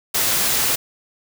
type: noise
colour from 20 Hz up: white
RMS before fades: -19 dBFS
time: 0.14-0.76 s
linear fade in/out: 10 ms
effects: none